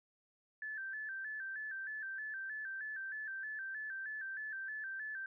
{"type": "tone with vibrato", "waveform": "sine", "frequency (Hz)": 1646, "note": "G#6", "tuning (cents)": -16, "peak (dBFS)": -40, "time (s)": [0.62, 5.26], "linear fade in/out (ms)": 2, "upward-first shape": "square", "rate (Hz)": 3.2, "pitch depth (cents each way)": 88, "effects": []}